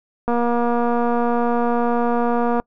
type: click train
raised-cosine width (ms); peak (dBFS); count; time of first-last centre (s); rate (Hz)
1; -8; 553; 0.28-2.599; 238
effects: noise-tail reverb RT60 0.1 s tail -26 dB re dry